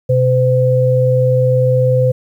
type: tone pair together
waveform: sine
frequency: 127 / 510.5 Hz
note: B2 / C5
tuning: +49 / -43 cents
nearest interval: 2 octaves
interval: 2408 cents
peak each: -12 dBFS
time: 0.09-2.12 s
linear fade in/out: 10 ms
effects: 8-bit